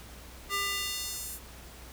square tone with high-pass filter sweep, 399 Hz, G4, 31 cents sharp, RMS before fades -34 dBFS, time 0.49-1.4 s, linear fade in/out 50 ms, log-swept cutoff 1200 to 11000 Hz, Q 1, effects added 60 Hz sine -49 dBFS peak until 1.92 s + pink hiss -50 dBFS RMS until 1.92 s

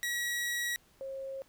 sawtooth / sine tone pair in turn, 1918 / 538.2 Hz, A#6 / C5, +49 / +49 cents, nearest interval octave + minor seventh, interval 2200 cents, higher first, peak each -28 / -37 dBFS, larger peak first, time 0.03-0.76 / 1.01-1.42 s, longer first, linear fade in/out 0 ms, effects pink hiss -65 dBFS RMS until 1.48 s

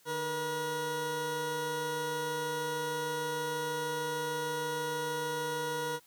20% pulse tone pair together, 151.19 / 480 Hz, D#3 / B4, -49 / -49 cents, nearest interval octave + minor sixth, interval 2000 cents, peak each -37 / -28 dBFS, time 0.05-6 s, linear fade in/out 50 ms, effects white hiss -63 dBFS RMS until 6.06 s

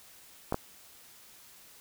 clicks, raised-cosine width 1 ms, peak -15 dBFS, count 2, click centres 0.524 / 0.544 s, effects white hiss -55 dBFS RMS until 1.8 s

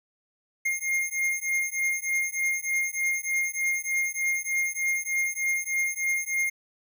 square beating tone pair, 2126 / 2129.3 Hz, C7 / C7, +27 / +30 cents, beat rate 3.3 Hz, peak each -29 dBFS, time 0.65-6.5 s, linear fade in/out 10 ms, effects none

